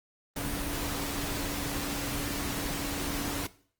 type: tone in noise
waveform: sine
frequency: 285 Hz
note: C#4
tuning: 48 cents sharp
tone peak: -37 dBFS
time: 0.36-3.47 s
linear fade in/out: 5 ms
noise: pink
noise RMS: -34 dBFS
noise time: 0.36-3.47 s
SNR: -6 dB
effects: noise-tail reverb RT60 0.5 s tail -18 dB re dry + Opus 24 kbps